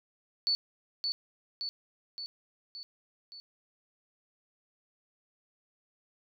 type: tone with echo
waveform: sine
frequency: 4466 Hz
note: C#8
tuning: 12 cents sharp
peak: -25 dBFS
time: 0.47-0.55 s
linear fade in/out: 0 ms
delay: 570 ms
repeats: 5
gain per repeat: -4 dB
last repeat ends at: 3.4 s
effects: none

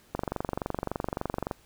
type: click train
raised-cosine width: 1 ms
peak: -15 dBFS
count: 33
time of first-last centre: 0.15-1.512 s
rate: 23.5 Hz
effects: pink hiss -60 dBFS RMS until 1.65 s

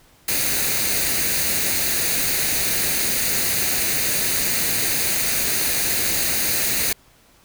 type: noise with comb filter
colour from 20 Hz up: white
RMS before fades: -21 dBFS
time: 0.28-6.93 s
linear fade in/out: 5 ms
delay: 0.46 ms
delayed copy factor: +0.55
effects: pink hiss -54 dBFS RMS until 7.44 s

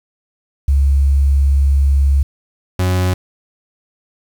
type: tone pair in turn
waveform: sine / 40% pulse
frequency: 69.3 / 91.65 Hz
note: C#2 / F#2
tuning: 0 / -16 cents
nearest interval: perfect fourth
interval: 484 cents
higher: second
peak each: -9 / -12 dBFS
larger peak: first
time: 0.68-2.23 / 2.79-3.14 s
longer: first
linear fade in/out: 5 ms
effects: 7-bit

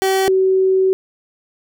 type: tone pair in turn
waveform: 30% pulse / sine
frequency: 383.2 / 378.8 Hz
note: G4 / F#4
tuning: -39 / +41 cents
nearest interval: unison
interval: 20 cents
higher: first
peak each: -11 / -11 dBFS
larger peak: neither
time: 0.02-0.28 / 0.28-0.93 s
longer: second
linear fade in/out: 0 ms
effects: none

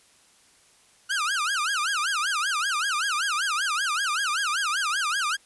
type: tone with vibrato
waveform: sawtooth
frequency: 1396.9 Hz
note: F6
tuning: in tune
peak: -20 dBFS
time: 1.09-5.37 s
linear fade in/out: 20 ms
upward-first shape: sine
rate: 5.2 Hz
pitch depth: 290 cents each way
effects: white hiss -58 dBFS RMS until 5.45 s + resampled to 24000 Hz

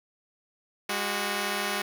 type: tone pair together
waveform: 5% pulse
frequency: 204 / 370 Hz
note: G#3 / F#4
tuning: -31 / 0 cents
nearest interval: minor seventh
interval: 1031 cents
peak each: -19 dBFS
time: 0.89-1.82 s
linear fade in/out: 5 ms
effects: none

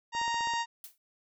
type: harmonic tone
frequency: 932.3 Hz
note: A#5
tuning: in tune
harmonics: 1 / 2 / 3 / 4 / 5 / 6 / 7 / 8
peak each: -30 / -36 / -40 / -42 / -44 / -46 / -47 / -48 dBFS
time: 0.12-0.66 s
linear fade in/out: 50 ms
type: click train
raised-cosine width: 1 ms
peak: -31 dBFS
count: 7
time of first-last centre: 0.15-0.537 s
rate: 15.5 Hz
type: noise with exponential decay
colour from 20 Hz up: blue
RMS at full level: -41 dBFS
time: 0.84-0.98 s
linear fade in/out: 2 ms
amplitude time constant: 30 ms
effects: none

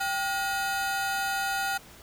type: ring-modulated tone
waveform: 40% pulse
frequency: 1108.7 Hz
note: C#6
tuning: in tune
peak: -23 dBFS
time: 0-1.78 s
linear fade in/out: 10 ms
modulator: 325 Hz
effects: pink hiss -50 dBFS RMS until 2.02 s

